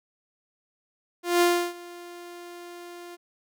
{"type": "tone with ADSR envelope", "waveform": "sawtooth", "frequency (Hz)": 349.2, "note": "F4", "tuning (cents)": 0, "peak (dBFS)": -13, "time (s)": [1.23, 3.17], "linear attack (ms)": 180, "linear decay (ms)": 320, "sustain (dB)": -23, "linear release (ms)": 28, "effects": []}